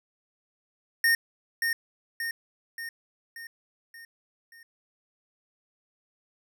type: tone with echo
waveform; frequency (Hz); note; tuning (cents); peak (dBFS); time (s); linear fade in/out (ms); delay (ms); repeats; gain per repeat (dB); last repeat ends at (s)
square; 1839; A#6; -24; -20; 1.04-1.15; 2; 580; 6; -5; 4.63
effects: none